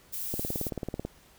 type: noise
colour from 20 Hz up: violet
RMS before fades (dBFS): -35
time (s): 0.12-0.7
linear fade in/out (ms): 20
type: click train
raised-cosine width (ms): 2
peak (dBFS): -19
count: 14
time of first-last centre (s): 0.34-1.05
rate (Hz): 18.3
effects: pink hiss -58 dBFS RMS until 1.38 s